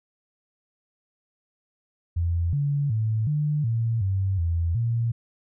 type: tone with pitch steps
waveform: sine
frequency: 85.2 / 142.9 / 109.9 / 149.2 / 114.5 / 96.2 / 84.2 / 116.3 Hz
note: F2 / D3 / A2 / D3 / A#2 / G2 / E2 / A#2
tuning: -42 / -47 / -2 / +28 / -31 / -32 / +37 / -4 cents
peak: -21 dBFS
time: 2.16-5.12 s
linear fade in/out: 10 ms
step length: 370 ms
effects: none